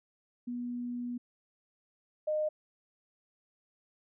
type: tone pair in turn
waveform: sine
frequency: 243.2 / 612.8 Hz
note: B3 / D#5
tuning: -26 / -27 cents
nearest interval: octave + major third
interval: 1599 cents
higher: second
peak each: -34 / -28 dBFS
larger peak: second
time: 0.47-1.18 / 2.27-2.49 s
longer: first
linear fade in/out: 10 ms
effects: none